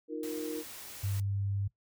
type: chord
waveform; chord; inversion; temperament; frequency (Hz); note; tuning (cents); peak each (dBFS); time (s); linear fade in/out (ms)
sine; Eb suspended second; none; equal with one note detuned; 309.5 / 349.2 / 466.2; Eb4 / F4 / Bb4; -9 / 0 / 0; -37 / -41 / -37; 0.08-0.64; 50
type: noise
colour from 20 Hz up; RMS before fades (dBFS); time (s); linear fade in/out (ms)
white; -46; 0.23-1.2; 2
type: tone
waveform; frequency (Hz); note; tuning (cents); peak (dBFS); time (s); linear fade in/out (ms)
sine; 99.4; G2; +25; -30; 1.03-1.68; 10
effects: noise-tail reverb RT60 0.1 s tail -17 dB re dry